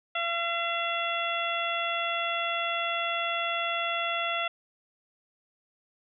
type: harmonic tone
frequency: 680 Hz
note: F5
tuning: 46 cents flat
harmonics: 1 / 2 / 3 / 4 / 5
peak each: -33 / -32 / -35 / -33 / -35 dBFS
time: 0.15-4.48 s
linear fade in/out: 5 ms
effects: none